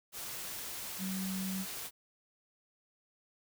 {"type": "tone in noise", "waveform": "sine", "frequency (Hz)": 189.7, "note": "F#3", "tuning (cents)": 43, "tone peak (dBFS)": -35, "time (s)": [0.98, 1.66], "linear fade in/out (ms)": 50, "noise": "white", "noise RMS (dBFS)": -42, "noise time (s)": [0.12, 1.91], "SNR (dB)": 4, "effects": []}